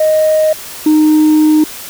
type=tone pair in turn; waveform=sine; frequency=622.3 / 307.9 Hz; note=D#5 / D#4; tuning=0 / -18 cents; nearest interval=octave; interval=1218 cents; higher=first; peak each=-6 / -3 dBFS; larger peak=second; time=0-0.53 / 0.86-1.64 s; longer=second; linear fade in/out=5 ms; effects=tanh soft clip ceiling -4 dBFS + white hiss -28 dBFS RMS until 1.89 s